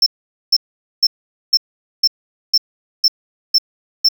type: tone bursts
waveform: triangle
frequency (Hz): 5350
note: E8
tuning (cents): +25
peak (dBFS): -7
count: 9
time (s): 0.02-4.087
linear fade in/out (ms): 5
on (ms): 43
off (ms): 460
effects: none